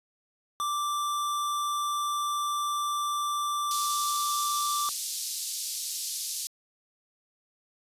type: tone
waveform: square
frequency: 1174.7 Hz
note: D6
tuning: in tune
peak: -28 dBFS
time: 0.6-4.89 s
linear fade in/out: 0 ms
type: band-pass noise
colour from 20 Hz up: pink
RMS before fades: -34 dBFS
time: 3.71-6.47 s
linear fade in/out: 0 ms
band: 4300 to 13000 Hz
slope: 24 dB/octave
effects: resampled to 32000 Hz